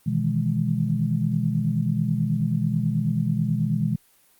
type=chord; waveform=sine; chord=E major seventh; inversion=second; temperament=equal; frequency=123.47 / 155.56 / 164.81 / 207.7 Hz; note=B2 / D#3 / E3 / G#3; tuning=0 / 0 / 0 / 0 cents; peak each=-26 dBFS; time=0.06-3.96 s; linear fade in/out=10 ms; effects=white hiss -59 dBFS RMS until 4.39 s + Opus 24 kbps